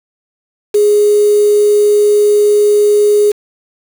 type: tone with quantisation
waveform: sine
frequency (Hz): 415.3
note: G#4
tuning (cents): 0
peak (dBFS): -6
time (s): 0.74-3.32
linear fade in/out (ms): 10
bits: 4
effects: none